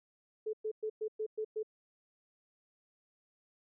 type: tone bursts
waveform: sine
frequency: 433.3 Hz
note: A4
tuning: 27 cents flat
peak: -33 dBFS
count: 7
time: 0.46-1.631 s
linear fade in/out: 10 ms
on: 73 ms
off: 110 ms
effects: none